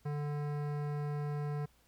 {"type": "tone with hard clipping", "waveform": "sine", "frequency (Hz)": 146.83, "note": "D3", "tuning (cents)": 0, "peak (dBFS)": -36, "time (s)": [0.05, 1.66], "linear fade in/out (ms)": 10, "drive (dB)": 17, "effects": ["added 60 Hz sine -69 dBFS peak until 1.87 s", "pink hiss -69 dBFS RMS until 1.87 s"]}